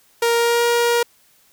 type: tone with pitch glide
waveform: sawtooth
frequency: 467.7 to 473.7 Hz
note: A#4 to A#4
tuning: +6 to +28 cents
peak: -11 dBFS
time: 0.22-1.03 s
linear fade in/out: 5 ms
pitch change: +22 cents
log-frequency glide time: 0.35-0.64 s
effects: white hiss -56 dBFS RMS until 1.52 s

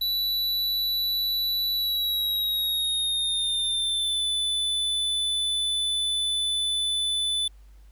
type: tone with pitch glide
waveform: square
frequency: 3951 to 3500 Hz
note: B7 to A7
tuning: 0 to -10 cents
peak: -24 dBFS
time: 0.01-7.48 s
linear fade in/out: 5 ms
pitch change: -210 cents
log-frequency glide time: 1.73-4.25 s
effects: added 50 Hz sine -47 dBFS peak until 7.91 s + pink hiss -65 dBFS RMS until 7.91 s

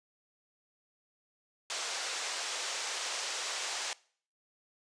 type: band-pass noise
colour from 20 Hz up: white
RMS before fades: -37 dBFS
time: 1.7-3.93 s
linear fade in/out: 0 ms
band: 450 to 7200 Hz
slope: 24 dB/octave
effects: noise-tail reverb RT60 0.5 s tail -22 dB re dry + resampled to 22050 Hz

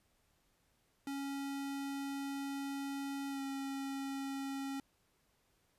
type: tone with pitch glide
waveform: square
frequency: 277.2 to 273.2 Hz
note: C#4 to C#4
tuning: 0 to -25 cents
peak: -39 dBFS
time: 1.07-4.8 s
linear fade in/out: 2 ms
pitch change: -25 cents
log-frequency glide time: 3.29-3.41 s
effects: pink hiss -75 dBFS RMS until 5.78 s + resampled to 32000 Hz

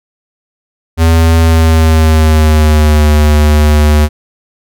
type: tone with pitch glide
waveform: square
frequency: 82 to 75.19 Hz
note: E2 to D2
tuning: -9 to +41 cents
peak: -5 dBFS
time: 0.97-4.09 s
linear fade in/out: 50 ms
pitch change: -150 cents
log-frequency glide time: 1.39-3.09 s
effects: none

